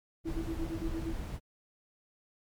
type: noise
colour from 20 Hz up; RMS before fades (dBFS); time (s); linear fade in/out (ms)
brown; -37; 0.24-1.4; 50
type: tone with tremolo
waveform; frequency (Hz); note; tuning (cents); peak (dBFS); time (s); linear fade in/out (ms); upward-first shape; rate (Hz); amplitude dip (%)
sine; 327.7; E4; -10; -32; 0.25-1.15; 10; sine; 8.7; 95
effects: MP3 96 kbps